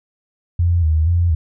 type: tone with vibrato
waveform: sine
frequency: 82.41 Hz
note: E2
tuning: in tune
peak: -12 dBFS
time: 0.59-1.35 s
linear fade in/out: 5 ms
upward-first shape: square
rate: 2.1 Hz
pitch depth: 81 cents each way
effects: none